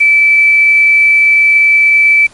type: tone with quantisation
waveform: sine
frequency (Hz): 2316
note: D7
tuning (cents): -25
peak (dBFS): -4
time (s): 0-2.27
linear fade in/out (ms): 10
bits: 5
effects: pink hiss -42 dBFS RMS until 2.33 s + MP3 48 kbps